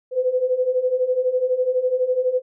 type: beating tone pair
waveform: sine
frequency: 498.5 / 510.5 Hz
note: B4 / C5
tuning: +16 / -43 cents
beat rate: 12 Hz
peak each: -23 / -19 dBFS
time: 0.11-2.42 s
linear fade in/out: 50 ms
effects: none